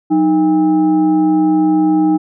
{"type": "tone with frequency modulation", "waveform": "sine", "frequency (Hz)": 311.1, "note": "D#4", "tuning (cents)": 0, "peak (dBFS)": -9, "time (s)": [0.1, 2.18], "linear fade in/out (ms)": 20, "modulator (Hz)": 494, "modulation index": 0.54, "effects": []}